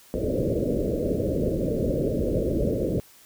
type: low-pass noise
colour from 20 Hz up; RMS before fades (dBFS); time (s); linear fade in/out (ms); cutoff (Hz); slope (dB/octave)
white; -25; 0.14-3; 0; 590; 96
effects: white hiss -53 dBFS RMS until 3.25 s